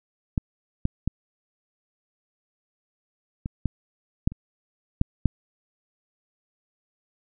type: clicks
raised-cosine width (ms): 5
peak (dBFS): -10 / -10 / -11 / -17 / -11 / -7 / -26 / -6 / -6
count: 9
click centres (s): 0.378 / 0.854 / 1.076 / 3.459 / 3.657 / 4.275 / 4.32 / 5.014 / 5.257
effects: none